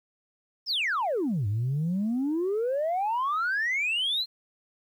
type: exponential two-way sweep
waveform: sine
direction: down then up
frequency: 5588 to 98 to 4234 Hz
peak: -23 dBFS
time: 0.66-4.26 s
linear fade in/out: 50 ms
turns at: 1.47 s
effects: tanh soft clip ceiling -22 dBFS + 10-bit